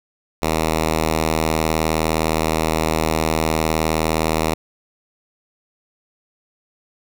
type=tone; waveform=5% pulse; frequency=79.5 Hz; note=D#2; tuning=38 cents sharp; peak=-6 dBFS; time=0.42-4.54 s; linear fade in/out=5 ms; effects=none